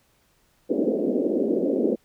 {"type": "band-pass noise", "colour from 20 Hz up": "pink", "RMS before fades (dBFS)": -23, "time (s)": [0.69, 1.96], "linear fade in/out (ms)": 20, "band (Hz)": [220, 540], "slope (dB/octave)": 48, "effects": ["pink hiss -64 dBFS RMS until 2.04 s"]}